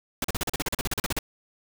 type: noise bursts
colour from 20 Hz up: pink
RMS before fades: -27 dBFS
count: 16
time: 0.22-1.189 s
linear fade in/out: 2 ms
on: 24 ms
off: 39 ms
effects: none